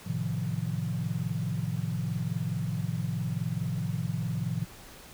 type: chord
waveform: sine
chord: F dominant seventh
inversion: first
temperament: equal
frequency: 110 / 130.81 / 155.56 / 174.61 Hz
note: A2 / C3 / Eb3 / F3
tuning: 0 / 0 / 0 / 0 cents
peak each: -34 dBFS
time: 0.06-4.65 s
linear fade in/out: 10 ms
effects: pink hiss -49 dBFS RMS until 5.13 s